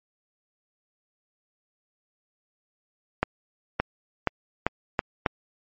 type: accelerating click train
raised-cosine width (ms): 0.5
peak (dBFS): -6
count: 6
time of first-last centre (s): 3.23-5.262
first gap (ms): 570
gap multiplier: 0.83
effects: MP3 32 kbps